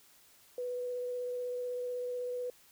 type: tone with vibrato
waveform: sine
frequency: 494 Hz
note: B4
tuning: in tune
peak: -34 dBFS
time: 0.58-2.5 s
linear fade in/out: 2 ms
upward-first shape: sine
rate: 16 Hz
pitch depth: 10 cents each way
effects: white hiss -62 dBFS RMS until 2.71 s